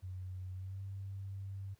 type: tone with pitch glide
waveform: sine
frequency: 92.5 to 97.55 Hz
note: F#2 to G2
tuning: 0 to -8 cents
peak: -40 dBFS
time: 0.02-1.75 s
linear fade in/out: 20 ms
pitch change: +92 cents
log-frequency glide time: 0.54-0.81 s
effects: pink hiss -73 dBFS RMS until 1.79 s + high-pass 60 Hz 12 dB/octave